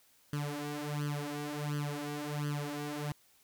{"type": "tone with flanger", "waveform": "sawtooth", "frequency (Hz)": 146.83, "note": "D3", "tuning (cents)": 0, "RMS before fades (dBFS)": -37, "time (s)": [0.33, 3.12], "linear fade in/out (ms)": 2, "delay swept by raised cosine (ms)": [0.64, 4.24], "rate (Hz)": 1.4, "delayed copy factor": 0.9, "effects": ["white hiss -66 dBFS RMS until 3.43 s"]}